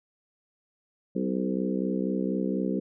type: harmonic tone with a mistuned harmonic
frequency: 64.1 Hz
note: C2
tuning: 35 cents flat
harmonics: 3 / 4 / 5 / 6 / 7 / 8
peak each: -29 / -31 / -33 / -35 / -36 / -37 dBFS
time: 1.15-2.8 s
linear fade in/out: 10 ms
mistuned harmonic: 7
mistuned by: -18 cents
effects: none